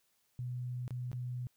sine tone with dropouts, 124.1 Hz, B2, 9 cents sharp, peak -36 dBFS, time 0.39-1.47 s, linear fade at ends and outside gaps 0 ms, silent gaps 0.879-0.907 / 1.116-1.13 s, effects white hiss -75 dBFS RMS until 1.56 s

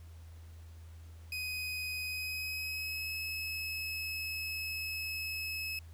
30% pulse tone with pitch glide, 2507 to 2582 Hz, D#7 to E7, +12 to -37 cents, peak -33 dBFS, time 1.32-5.79 s, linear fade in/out 2 ms, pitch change +51 cents, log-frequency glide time 2.05-3.15 s, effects added 82 Hz sine -48 dBFS peak until 5.93 s + pink hiss -64 dBFS RMS until 5.93 s

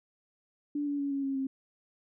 sine tone with pitch steps, 291.1 / 286.3 / 281.5 / 276.8 / 272.2 / 267.7 Hz, D4 / D4 / C#4 / C#4 / C#4 / C4, -15 / -44 / +27 / -2 / -31 / +40 cents, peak -29 dBFS, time 0.75-1.47 s, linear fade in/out 5 ms, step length 120 ms, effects none

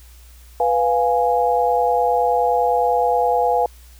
sine chord, F diminished, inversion second, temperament equal with one note detuned, 493.9 / 700.9 / 830.6 Hz, Cb5 / F5 / Ab5, 0 / +6 / 0 cents, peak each -19 dBFS, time 0.6-3.66 s, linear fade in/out 2 ms, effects added 60 Hz sine -42 dBFS peak until 3.99 s + white hiss -51 dBFS RMS until 3.99 s

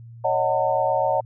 sine chord, D# half-diminished seventh, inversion third, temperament equal with one note detuned, 554.4 / 622.3 / 740 / 902.7 Hz, C#5 / D#5 / F#5 / A5, 0 / 0 / 0 / +44 cents, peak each -24 dBFS, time 0.24-1.21 s, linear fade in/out 10 ms, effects added 116 Hz sine -39 dBFS peak until 1.25 s

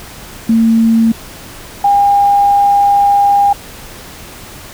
sine tone pair in turn, 226.4 / 806.8 Hz, A3 / G5, +50 / +50 cents, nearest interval octave + minor seventh, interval 2200 cents, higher second, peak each -6 dBFS, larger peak neither, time 0.49-1.12 / 1.84-3.53 s, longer second, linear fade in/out 5 ms, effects pink hiss -32 dBFS RMS until 4.73 s

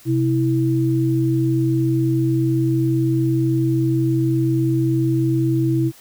sine tone pair together, 129.6 / 326.8 Hz, C3 / E4, -16 / -15 cents, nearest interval octave + major third, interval 1601 cents, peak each -18 dBFS, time 0.05-5.92 s, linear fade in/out 50 ms, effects white hiss -47 dBFS RMS until 6 s

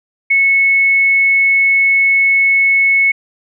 sine tone, 2200 Hz, C#7, 14 cents flat, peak -8 dBFS, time 0.3-3.12 s, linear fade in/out 10 ms, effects none

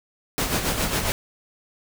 pink noise with tremolo, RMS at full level -22 dBFS, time 0.38-1.12 s, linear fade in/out 0 ms, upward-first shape sine, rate 7.3 Hz, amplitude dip 55%, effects none

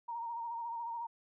sine tone with vibrato, 932.3 Hz, A#5, in tune, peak -37 dBFS, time 0.08-1.07 s, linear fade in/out 10 ms, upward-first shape sine, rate 14 Hz, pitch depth 38 cents each way, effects none

